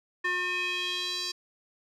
square tone with band-pass filter sweep, 360 Hz, F#4, 47 cents flat, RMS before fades -31 dBFS, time 0.24-1.32 s, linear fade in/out 10 ms, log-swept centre 1800 to 4800 Hz, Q 3.5, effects none

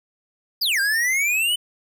square exponential two-way sweep, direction down then up, 5130 to 1570 to 3032 Hz, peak -19 dBFS, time 0.61-1.56 s, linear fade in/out 10 ms, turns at 0.8 s, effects none

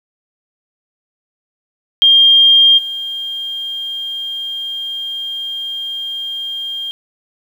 sine tone with level steps, 3208 Hz, G7, 39 cents sharp, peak -5 / -20 dBFS, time 2.02-6.91 s, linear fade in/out 0 ms, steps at 2.77 s, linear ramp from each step 20 ms, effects 7-bit

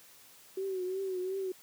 sine tone with vibrato, 376 Hz, F#4, 28 cents sharp, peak -32 dBFS, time 0.57-1.52 s, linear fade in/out 5 ms, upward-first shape triangle, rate 2.8 Hz, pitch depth 72 cents each way, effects white hiss -57 dBFS RMS until 1.62 s + high-pass 80 Hz 12 dB/octave

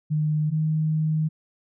sine tone pair in turn, 152.8 / 156.1 Hz, D#3 / D#3, -31 / +6 cents, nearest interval unison, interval 37 cents, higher second, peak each -20 dBFS, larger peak neither, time 0.1-0.51 / 0.51-1.29 s, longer second, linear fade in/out 20 ms, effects none

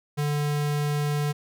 square tone, 147 Hz, D3, 2 cents sharp, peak -24 dBFS, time 0.17-1.33 s, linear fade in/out 20 ms, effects none

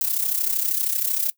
violet noise with amplitude modulation, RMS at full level -20 dBFS, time 0.01-1.3 s, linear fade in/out 0 ms, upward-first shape sine, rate 32.9 Hz, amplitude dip 70%, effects noise-tail reverb RT60 0.1 s tail -20 dB re dry

